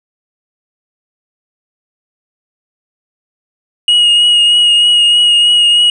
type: tone with vibrato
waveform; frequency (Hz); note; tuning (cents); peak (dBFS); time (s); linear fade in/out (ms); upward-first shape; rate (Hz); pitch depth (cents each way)
triangle; 2882; F#7; -46; -4; 3.88-5.9; 2; triangle; 3.2; 21
effects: resampled to 24000 Hz